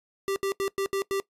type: tone bursts at uneven times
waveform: square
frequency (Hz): 392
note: G4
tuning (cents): 0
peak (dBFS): -26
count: 6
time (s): 0.28-0.36 / 0.43-0.52 / 0.6-0.68 / 0.78-0.86 / 0.93-1.02 / 1.11-1.2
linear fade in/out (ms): 0
effects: noise-tail reverb RT60 0.1 s tail -19 dB re dry + resampled to 32000 Hz